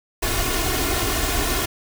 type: noise with comb filter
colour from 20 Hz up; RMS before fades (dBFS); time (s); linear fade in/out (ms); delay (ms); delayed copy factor
pink; -22; 0.22-1.66; 10; 2.8; +0.75
effects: none